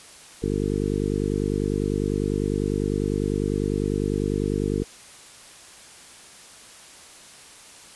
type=harmonic tone; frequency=50 Hz; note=G1; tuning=35 cents sharp; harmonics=1 / 2 / 3 / 4 / 5 / 6 / 7 / 8 / 9; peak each=-31 / -31 / -31 / -31 / -31 / -31 / -31 / -31 / -31 dBFS; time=0.42-4.84 s; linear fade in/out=10 ms; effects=white hiss -46 dBFS RMS until 7.95 s + resampled to 24000 Hz